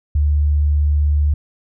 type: tone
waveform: sine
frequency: 73.7 Hz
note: D2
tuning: 7 cents sharp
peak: -12 dBFS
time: 0.15-1.34 s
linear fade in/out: 5 ms
effects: none